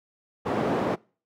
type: band-pass noise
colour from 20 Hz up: white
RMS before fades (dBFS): -26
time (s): 0.45-0.96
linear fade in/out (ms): 20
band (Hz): 170 to 590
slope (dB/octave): 12
effects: noise-tail reverb RT60 0.4 s tail -25 dB re dry